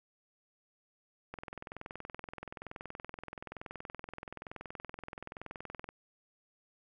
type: click train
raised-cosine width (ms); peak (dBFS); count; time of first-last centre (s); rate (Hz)
0.5; -27; 97; 1.34-5.89; 21.1
effects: none